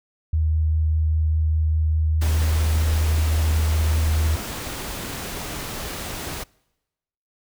sine tone with vibrato, 78.5 Hz, D#2, 16 cents sharp, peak -17 dBFS, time 0.33-4.36 s, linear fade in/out 5 ms, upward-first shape triangle, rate 5 Hz, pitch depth 11 cents each way
pink noise, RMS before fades -31 dBFS, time 2.21-6.44 s, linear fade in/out 10 ms
effects noise-tail reverb RT60 1.0 s tail -26 dB re dry

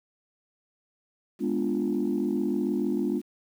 sine chord, G# diminished seventh, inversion none, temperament equal, 207.7 / 246.9 / 293.7 / 349.2 Hz, G#3 / B3 / D4 / F4, 0 / 0 / 0 / 0 cents, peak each -29 dBFS, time 1.39-3.22 s, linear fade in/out 50 ms, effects tanh soft clip ceiling -17 dBFS + 9-bit

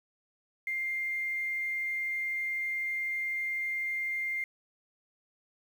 sine tone with quantisation, 2104 Hz, C7, 9 cents sharp, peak -30 dBFS, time 0.67-4.44 s, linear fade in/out 2 ms, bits 9, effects none

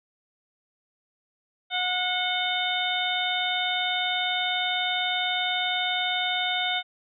harmonic tone with a mistuned harmonic, 728 Hz, F#5, 28 cents flat, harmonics 1 / 2 / 3 / 4 / 5, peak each -30 / -32 / -31 / -32 / -28 dBFS, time 1.7-6.83 s, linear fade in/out 50 ms, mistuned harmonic 4, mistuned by +70 cents, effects none

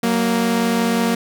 sawtooth tone pair together, 187.3 / 233 Hz, F#3 / A#3, +21 / -1 cents, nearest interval major third, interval 378 cents, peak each -18 / -13 dBFS, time 0.03-1.15 s, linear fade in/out 5 ms, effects none

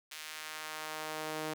sawtooth tone with high-pass filter sweep, 155.56 Hz, D#3, in tune, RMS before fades -41 dBFS, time 0.11-1.54 s, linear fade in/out 10 ms, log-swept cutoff 2500 to 350 Hz, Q 0.84, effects none

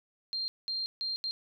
sine tone bursts at uneven times, 4186 Hz, C8, in tune, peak -31 dBFS, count 4, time 0.33-0.48 / 0.68-0.86 / 1.01-1.16 / 1.24-1.31 s, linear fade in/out 0 ms, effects none

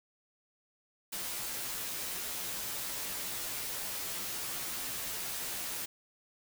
white noise with comb filter, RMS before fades -38 dBFS, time 1.12-5.86 s, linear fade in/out 10 ms, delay 13 ms, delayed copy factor -0.75, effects none

